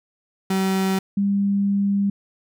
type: tone pair in turn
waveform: 35% pulse / sine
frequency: 190.9 / 199.71 Hz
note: G3 / G3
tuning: -46 / +32 cents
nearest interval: minor second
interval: 78 cents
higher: second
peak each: -17 dBFS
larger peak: neither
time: 0.5-0.99 / 1.17-2.1 s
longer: second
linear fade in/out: 5 ms
effects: none